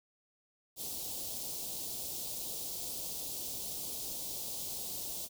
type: band-stop noise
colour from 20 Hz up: white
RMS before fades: -40 dBFS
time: 0.76-5.29 s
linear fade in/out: 50 ms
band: 770 to 3500 Hz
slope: 24 dB/octave
effects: none